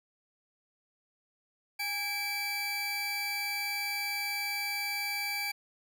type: tone pair together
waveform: 30% pulse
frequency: 820.2 / 2320 Hz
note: G#5 / D7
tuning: -22 / -22 cents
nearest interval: octave + tritone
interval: 1800 cents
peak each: -37 / -30 dBFS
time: 1.79-5.52 s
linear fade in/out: 10 ms
effects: none